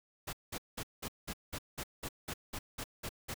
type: noise bursts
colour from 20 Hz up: pink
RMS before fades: -40 dBFS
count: 13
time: 0.27-3.343 s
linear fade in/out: 10 ms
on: 61 ms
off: 190 ms
effects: none